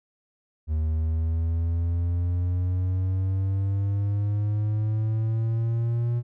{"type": "exponential sweep", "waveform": "triangle", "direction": "up", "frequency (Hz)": [77.3, 120], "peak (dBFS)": -20, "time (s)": [0.67, 6.23], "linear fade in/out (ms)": 50, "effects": []}